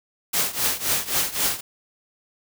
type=noise with tremolo; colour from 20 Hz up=white; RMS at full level=-20 dBFS; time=0.33-1.61 s; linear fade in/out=10 ms; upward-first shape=triangle; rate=3.8 Hz; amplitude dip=90%; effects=none